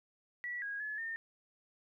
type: tone with pitch steps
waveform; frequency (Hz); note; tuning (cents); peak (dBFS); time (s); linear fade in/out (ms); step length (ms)
sine; 1945 / 1643 / 1711 / 1818; B6 / G#6 / A6 / A#6; -27 / -19 / -49 / -44; -37; 0.44-1.16; 0; 180
effects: 13-bit